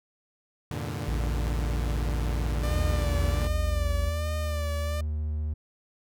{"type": "chord", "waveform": "sawtooth", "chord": "E half-diminished seventh", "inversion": "none", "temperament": "equal with one note detuned", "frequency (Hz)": [82.41, 100.58, 116.54, 146.83], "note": ["E2", "G2", "Bb2", "D3"], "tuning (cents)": [0, 45, 0, 0], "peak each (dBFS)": [-33, -34, -32, -32], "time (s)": [0.71, 3.47], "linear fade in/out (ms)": 0}
{"type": "tone", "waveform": "triangle", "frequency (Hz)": 57, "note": "A#1", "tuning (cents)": -38, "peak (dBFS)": -24, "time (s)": [1.07, 4.1], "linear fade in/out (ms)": 20}
{"type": "tone with vibrato", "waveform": "sawtooth", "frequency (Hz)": 592, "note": "D5", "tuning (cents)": 14, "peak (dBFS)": -30, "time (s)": [2.63, 5.01], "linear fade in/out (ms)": 5, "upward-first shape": "sine", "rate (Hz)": 1.3, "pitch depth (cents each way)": 49}
{"type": "tone with pitch glide", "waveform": "triangle", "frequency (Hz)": [79.8, 76.24], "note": ["D#2", "D#2"], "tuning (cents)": [44, -35], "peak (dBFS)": -25, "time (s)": [2.67, 5.54], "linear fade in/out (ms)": 10, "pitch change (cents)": -79, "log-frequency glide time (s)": [4.03, 4.57]}
{"effects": []}